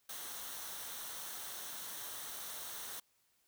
white noise with comb filter, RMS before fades -45 dBFS, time 0.09-3 s, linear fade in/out 5 ms, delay 0.41 ms, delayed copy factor -0.5, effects white hiss -75 dBFS RMS until 3.47 s

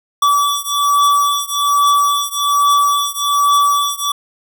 square beating tone pair, 1150 / 1151.2 Hz, D6 / D6, -37 / -35 cents, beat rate 1.2 Hz, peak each -15 / -16 dBFS, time 0.22-4.12 s, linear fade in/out 5 ms, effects none

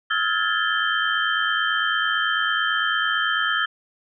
sine tone cluster, 1291 / 1406 / 1657 / 1746 / 3123 Hz, E6 / F6 / G#6 / A6 / G7, -37 / +11 / -4 / -14 / -7 cents, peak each -26 dBFS, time 0.1-3.66 s, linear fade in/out 10 ms, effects none

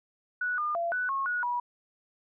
sine tone with pitch steps, 1473 / 1209 / 682 / 1488 / 1089 / 1458 / 970 Hz, F#6 / D6 / F5 / F#6 / C#6 / F#6 / B5, -8 / +50 / -41 / +9 / -31 / -26 / -31 cents, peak -27 dBFS, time 0.41-1.6 s, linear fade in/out 5 ms, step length 170 ms, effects none

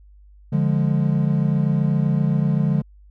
triangle chord, D diminished, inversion none, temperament equal, 146.83 / 174.61 / 207.7 Hz, D3 / F3 / Ab3, 0 / 0 / 0 cents, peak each -17 / -20 / -21 dBFS, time 0.52-2.82 s, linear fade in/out 10 ms, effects added 50 Hz sine -45 dBFS peak until 3.1 s

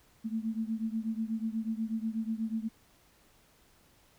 sine beating tone pair, 219.7 / 227.9 Hz, A3 / A#3, -2 / -39 cents, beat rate 8.2 Hz, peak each -33 / -35 dBFS, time 0.24-2.69 s, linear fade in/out 20 ms, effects pink hiss -64 dBFS RMS until 4.18 s

